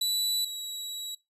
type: tone pair in turn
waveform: sawtooth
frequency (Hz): 3951 / 3894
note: B7 / B7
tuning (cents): 0 / -25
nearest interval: unison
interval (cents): 25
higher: first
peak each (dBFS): -22 / -31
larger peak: first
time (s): 0.01-0.45 / 0.45-1.15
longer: second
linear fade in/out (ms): 5
effects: noise-tail reverb RT60 0.2 s tail -20 dB re dry + resampled to 32000 Hz